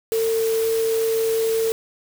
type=tone in noise; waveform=sine; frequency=449.7 Hz; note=A4; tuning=38 cents sharp; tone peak=-18 dBFS; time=0.12-1.72 s; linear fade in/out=0 ms; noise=white; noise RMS=-32 dBFS; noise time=0.12-1.72 s; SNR=+11 dB; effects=none